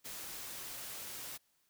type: noise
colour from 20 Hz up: white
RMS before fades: -45 dBFS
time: 0.04-1.38 s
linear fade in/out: 20 ms
effects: white hiss -75 dBFS RMS until 1.69 s